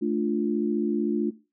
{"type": "chord", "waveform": "sine", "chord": "D minor", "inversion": "second", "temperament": "equal", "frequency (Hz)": [220, 293.7, 349.2], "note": ["A3", "D4", "F4"], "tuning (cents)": [0, 0, 0], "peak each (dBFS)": -27, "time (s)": [0.01, 1.31], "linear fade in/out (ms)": 20, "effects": ["noise-tail reverb RT60 0.3 s tail -18 dB re dry"]}